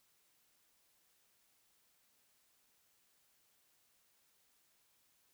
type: silence
effects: white hiss -74 dBFS RMS until 5.33 s